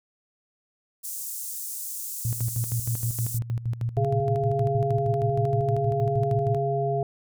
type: high-pass noise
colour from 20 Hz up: pink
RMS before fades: -34 dBFS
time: 1.03-3.39 s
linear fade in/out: 20 ms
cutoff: 7300 Hz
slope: 24 dB/octave
type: tone with tremolo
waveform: sine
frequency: 117 Hz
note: A#2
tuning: 7 cents sharp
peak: -23 dBFS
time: 2.25-6.57 s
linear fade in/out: 0 ms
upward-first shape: square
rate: 6.4 Hz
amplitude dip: 75%
type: harmonic tone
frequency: 137.5 Hz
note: C#3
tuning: 14 cents flat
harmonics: 1 / 3 / 5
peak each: -27 / -27 / -27 dBFS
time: 3.97-7.03 s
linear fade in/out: 2 ms
effects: none